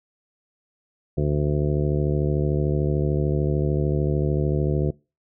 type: harmonic tone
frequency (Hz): 73.42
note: D2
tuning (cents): 0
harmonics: 1 / 2 / 3 / 4 / 5 / 6 / 7 / 9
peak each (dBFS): -26 / -22 / -33 / -31 / -27 / -32 / -32 / -37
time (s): 1.17-4.91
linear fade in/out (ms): 10
effects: noise-tail reverb RT60 0.3 s tail -24 dB re dry